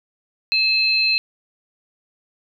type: tone pair together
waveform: sine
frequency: 2600 / 4131 Hz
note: E7 / C8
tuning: -24 / -23 cents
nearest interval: minor sixth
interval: 801 cents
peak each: -18 dBFS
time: 0.52-1.18 s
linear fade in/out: 0 ms
effects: none